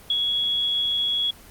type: tone with ADSR envelope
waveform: sine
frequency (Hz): 3348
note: G#7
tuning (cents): +13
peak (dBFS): -18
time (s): 0.1-1.31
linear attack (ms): 3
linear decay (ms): 43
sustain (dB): -2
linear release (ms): 9
effects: pink hiss -47 dBFS RMS until 1.5 s + Opus 24 kbps